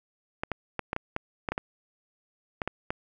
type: clicks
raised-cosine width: 0.5 ms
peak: -14 dBFS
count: 12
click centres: 0.435 / 0.517 / 0.793 / 0.931 / 0.964 / 1.164 / 1.488 / 1.52 / 1.579 / 2.618 / 2.676 / 2.905 s
effects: none